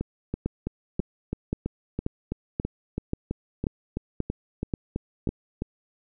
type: two click trains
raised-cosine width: 3 ms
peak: -15 / -13 dBFS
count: 18 / 10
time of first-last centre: 0.01-5.621 / 0.46-5.273 s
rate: 3.03 / 1.87 Hz
effects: none